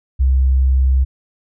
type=tone; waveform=sine; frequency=65.6 Hz; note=C2; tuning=5 cents sharp; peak=-10 dBFS; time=0.19-1.05 s; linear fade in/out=20 ms; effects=none